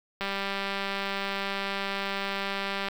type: click train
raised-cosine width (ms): 0.3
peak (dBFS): -15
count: 528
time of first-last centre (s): 0.21-2.885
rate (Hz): 197
effects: 7-bit